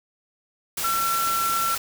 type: tone in noise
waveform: sine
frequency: 1350 Hz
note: E6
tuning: 41 cents sharp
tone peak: -22 dBFS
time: 0.84-1.75 s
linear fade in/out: 5 ms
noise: white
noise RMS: -28 dBFS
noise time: 0.77-1.78 s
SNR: +3 dB
effects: none